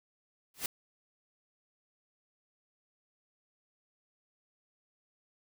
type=noise with exponential growth; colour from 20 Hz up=white; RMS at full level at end=-29 dBFS; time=0.54-0.66 s; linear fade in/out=2 ms; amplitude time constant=26 ms; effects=none